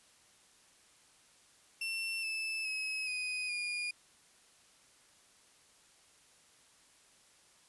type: tone with pitch steps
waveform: 35% pulse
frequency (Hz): 2700 / 2631 / 2563 / 2497 / 2433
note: E7 / E7 / E7 / D#7 / D#7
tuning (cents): +41 / -4 / -49 / +6 / -39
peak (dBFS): -33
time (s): 1.81-3.91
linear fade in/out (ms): 5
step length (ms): 420
effects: white hiss -64 dBFS RMS until 7.68 s + resampled to 24000 Hz